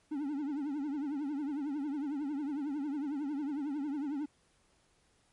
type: tone with vibrato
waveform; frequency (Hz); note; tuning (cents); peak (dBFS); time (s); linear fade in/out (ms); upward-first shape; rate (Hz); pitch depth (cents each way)
triangle; 287.7; D4; -36; -31; 0.11-4.26; 10; triangle; 11; 150
effects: pink hiss -70 dBFS RMS until 5.32 s + MP3 48 kbps

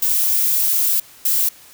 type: noise bursts at uneven times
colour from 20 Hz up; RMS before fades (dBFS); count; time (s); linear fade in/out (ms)
violet; -17; 2; 0.02-1 / 1.25-1.49; 5
effects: white hiss -45 dBFS RMS until 1.73 s

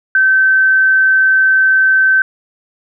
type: tone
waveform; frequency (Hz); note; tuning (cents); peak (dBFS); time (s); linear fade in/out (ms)
sine; 1542; G6; -29; -7; 0.15-2.22; 2
effects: none

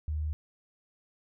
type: tone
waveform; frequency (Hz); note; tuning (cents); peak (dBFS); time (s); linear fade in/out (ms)
sine; 76.4; D#2; -31; -29; 0.08-0.33; 0
effects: none

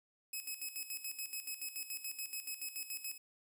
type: tone with tremolo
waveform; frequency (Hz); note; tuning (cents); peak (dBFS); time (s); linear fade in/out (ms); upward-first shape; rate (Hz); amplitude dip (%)
5% pulse; 2562; E7; -50; -30; 0.33-3.18; 5; square; 7; 70
effects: 12-bit

